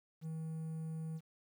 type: tone with quantisation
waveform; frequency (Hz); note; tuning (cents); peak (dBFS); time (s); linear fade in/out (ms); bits
triangle; 160; D#3; +49; -37; 0.21-1.21; 50; 11
effects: none